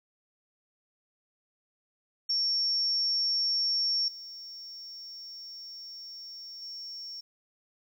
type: tone with level steps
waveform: sine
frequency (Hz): 5480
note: F8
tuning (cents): -34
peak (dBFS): -25 / -41 / -38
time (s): 2.29-7.21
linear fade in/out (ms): 10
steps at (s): 4.08 / 6.62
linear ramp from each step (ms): 2
effects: 10-bit